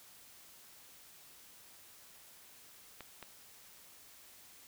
clicks, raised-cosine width 0.3 ms, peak -30 dBFS, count 2, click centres 3.007 / 3.227 s, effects white hiss -58 dBFS RMS until 4.67 s

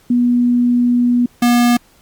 sine / square tone pair in turn, 243.2 / 240.8 Hz, B3 / B3, -26 / -44 cents, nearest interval unison, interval 18 cents, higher first, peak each -10 dBFS, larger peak neither, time 0.1-1.26 / 1.42-1.77 s, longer first, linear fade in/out 5 ms, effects pink hiss -51 dBFS RMS until 2.01 s + Opus 48 kbps

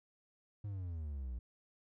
triangle exponential sweep, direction down, 106 to 58.27 Hz, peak -37 dBFS, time 0.64-1.39 s, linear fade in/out 5 ms, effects none

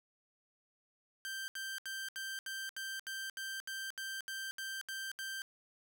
sawtooth tone bursts, 1568 Hz, G6, in tune, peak -36 dBFS, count 14, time 1.25-5.419 s, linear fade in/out 0 ms, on 230 ms, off 73 ms, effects none

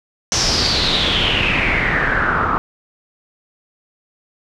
pink noise with low-pass filter sweep, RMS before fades -17 dBFS, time 0.32-2.58 s, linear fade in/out 0 ms, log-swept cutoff 5900 to 1200 Hz, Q 6.7, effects none

